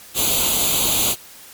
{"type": "noise with comb filter", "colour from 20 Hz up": "white", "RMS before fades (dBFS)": -18, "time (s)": [0.14, 1.16], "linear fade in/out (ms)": 50, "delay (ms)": 0.28, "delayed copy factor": 0.8, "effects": ["white hiss -42 dBFS RMS until 1.53 s", "MP3 96 kbps"]}